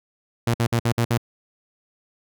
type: tone bursts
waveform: sawtooth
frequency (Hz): 117.4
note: A#2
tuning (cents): +13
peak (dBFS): -14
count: 6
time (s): 0.47-1.177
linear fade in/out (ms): 5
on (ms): 72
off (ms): 55
effects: none